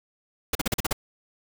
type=noise bursts; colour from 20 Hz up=pink; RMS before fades=-24 dBFS; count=7; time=0.53-0.93 s; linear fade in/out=5 ms; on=22 ms; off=41 ms; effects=none